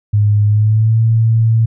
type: tone with pitch glide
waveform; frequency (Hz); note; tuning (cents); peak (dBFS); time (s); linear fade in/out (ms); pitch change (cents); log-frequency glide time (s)
sine; 104.2 to 112.98; G#2 to A2; +6 to +46; -8; 0.13-1.66; 10; +140; 0.46-0.99
effects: none

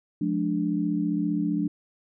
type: chord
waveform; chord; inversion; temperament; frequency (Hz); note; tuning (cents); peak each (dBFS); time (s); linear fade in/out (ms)
sine; D diminished; first; just; 176.2 / 211.4 / 293.7; F3 / Ab3 / D4; +16 / +31 / 0; -28 / -29 / -26; 0.21-1.68; 5
effects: none

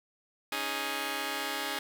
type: chord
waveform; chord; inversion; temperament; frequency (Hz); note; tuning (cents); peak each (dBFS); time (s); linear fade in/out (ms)
5% pulse; C# suspended second; none; just; 277.2 / 311.8 / 415.8; C#4 / D#4 / G#4; 0 / +4 / +2; -26; 0.52-1.79; 2
effects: none

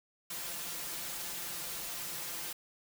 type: noise with comb filter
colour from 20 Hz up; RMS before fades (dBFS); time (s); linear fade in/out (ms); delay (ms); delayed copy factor
white; -40; 0.3-2.53; 5; 5.8; +0.9
effects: none

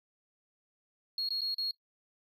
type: tone with dropouts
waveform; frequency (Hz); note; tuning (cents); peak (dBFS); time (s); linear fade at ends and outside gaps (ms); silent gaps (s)
triangle; 4300; C8; +47; -28; 1.18-1.71; 2; 1.288-1.305 / 1.408-1.416 / 1.544-1.582
effects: noise-tail reverb RT60 0.1 s tail -21 dB re dry + tanh soft clip ceiling -28 dBFS

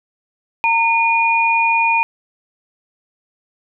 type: tone pair together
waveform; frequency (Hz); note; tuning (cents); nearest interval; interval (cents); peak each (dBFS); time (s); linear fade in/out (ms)
sine; 916 / 2445; A#5 / D#7; -31 / -31; octave + perfect fourth; 1700; -15; 0.64-2.03; 0
effects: none

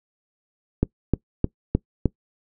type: click train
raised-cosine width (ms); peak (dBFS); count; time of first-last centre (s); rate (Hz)
3; -5; 5; 0.83-2.057; 3.26
effects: noise-tail reverb RT60 0.1 s tail -22 dB re dry

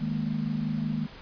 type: chord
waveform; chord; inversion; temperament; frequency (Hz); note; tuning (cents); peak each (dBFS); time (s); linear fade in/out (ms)
sine; D# suspended fourth; none; equal; 155.56 / 207.7 / 233.1; D#3 / G#3 / A#3; 0 / 0 / 0; -31; 0-1.07; 20
effects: pink hiss -47 dBFS RMS until 1.21 s + resampled to 11025 Hz

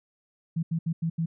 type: tone bursts at uneven times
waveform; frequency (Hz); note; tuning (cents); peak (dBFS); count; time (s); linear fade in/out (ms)
sine; 164.6; E3; -2; -24; 5; 0.56-0.63 / 0.71-0.79 / 0.86-0.93 / 1.02-1.1 / 1.18-1.26; 10
effects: none

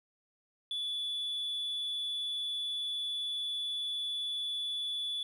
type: tone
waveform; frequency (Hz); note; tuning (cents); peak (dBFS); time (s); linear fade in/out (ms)
sine; 3447; A7; -36; -31; 0.71-5.23; 2
effects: tanh soft clip ceiling -31 dBFS + 11-bit

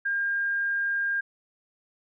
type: tone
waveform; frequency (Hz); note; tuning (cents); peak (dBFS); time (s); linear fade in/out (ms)
sine; 1608; G6; +44; -24; 0.05-1.21; 10
effects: none

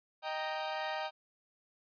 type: chord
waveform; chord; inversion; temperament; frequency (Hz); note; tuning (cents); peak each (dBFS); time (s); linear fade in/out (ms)
sawtooth; Eb major; none; equal; 622.3 / 784 / 932.3; Eb5 / G5 / Bb5; 0 / 0 / 0; -35 / -35 / -37; 0.22-1.11; 50
effects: resampled to 11025 Hz

